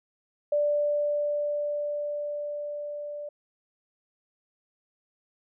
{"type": "tone with level ramp", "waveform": "sine", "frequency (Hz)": 587.3, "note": "D5", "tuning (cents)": 0, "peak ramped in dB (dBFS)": [-21, -34], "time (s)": [0.52, 3.29], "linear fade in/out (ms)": 5, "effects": []}